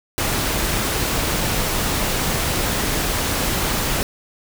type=noise; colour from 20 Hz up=pink; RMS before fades=-21 dBFS; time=0.18-4.03 s; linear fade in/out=0 ms; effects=none